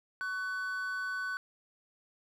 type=tone pair together; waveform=triangle; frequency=1120.2 / 1500 Hz; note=C#6 / F#6; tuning=+18 / +23 cents; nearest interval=perfect fourth; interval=505 cents; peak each=-40 / -32 dBFS; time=0.21-1.37 s; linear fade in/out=0 ms; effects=none